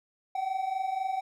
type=tone pair together; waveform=triangle; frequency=744 / 768 Hz; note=F#5 / G5; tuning=+9 / -36 cents; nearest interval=minor second; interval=55 cents; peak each=-32 / -28 dBFS; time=0.35-1.21 s; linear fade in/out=5 ms; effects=none